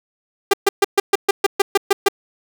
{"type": "tone bursts", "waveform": "sawtooth", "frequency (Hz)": 397.8, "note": "G4", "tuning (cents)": 25, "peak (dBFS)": -6, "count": 11, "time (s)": [0.51, 2.085], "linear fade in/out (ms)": 5, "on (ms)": 25, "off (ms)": 130, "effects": []}